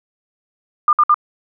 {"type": "tone bursts", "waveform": "sine", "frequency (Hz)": 1204, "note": "D6", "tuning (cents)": 43, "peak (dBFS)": -8, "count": 3, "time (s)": [0.88, 1.143], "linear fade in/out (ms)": 2, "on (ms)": 49, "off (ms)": 58, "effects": []}